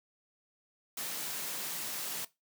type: high-pass noise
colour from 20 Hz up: white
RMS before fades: -38 dBFS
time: 0.97-2.25 s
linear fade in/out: 5 ms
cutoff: 120 Hz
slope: 96 dB/octave
effects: noise-tail reverb RT60 0.2 s tail -18 dB re dry